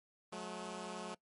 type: tone pair together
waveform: 10% pulse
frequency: 181.9 / 214.5 Hz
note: F#3 / A3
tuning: -29 / -44 cents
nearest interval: minor third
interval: 285 cents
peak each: -37 / -37 dBFS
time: 0.32-1.15 s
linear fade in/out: 10 ms
effects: noise-tail reverb RT60 0.1 s tail -21 dB re dry + MP3 48 kbps